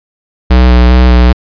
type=tone with vibrato; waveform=square; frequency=61.74 Hz; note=B1; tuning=in tune; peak=-3 dBFS; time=0.5-1.33 s; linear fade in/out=10 ms; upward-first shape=square; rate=2.5 Hz; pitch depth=19 cents each way; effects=resampled to 11025 Hz